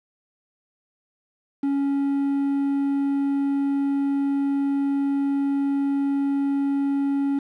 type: tone with quantisation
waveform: triangle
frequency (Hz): 278.7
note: C#4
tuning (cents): +9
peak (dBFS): -18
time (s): 1.63-7.39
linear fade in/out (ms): 5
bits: 7
effects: low-pass 3000 Hz 12 dB/octave